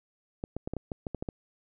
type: clicks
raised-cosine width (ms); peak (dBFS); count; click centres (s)
2; -20; 10; 0.439 / 0.566 / 0.675 / 0.736 / 0.767 / 0.918 / 1.068 / 1.147 / 1.225 / 1.288
effects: none